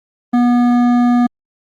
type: tone with hard clipping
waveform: sine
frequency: 242.8 Hz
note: B3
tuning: 29 cents flat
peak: -11 dBFS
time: 0.33-1.27 s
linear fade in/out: 10 ms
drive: 11 dB
effects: Opus 24 kbps